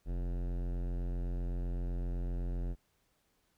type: tone with hard clipping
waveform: sine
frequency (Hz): 43.92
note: F1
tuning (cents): +11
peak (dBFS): -35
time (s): 0.05-2.76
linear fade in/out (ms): 50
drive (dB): 18
effects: pink hiss -75 dBFS RMS until 3.57 s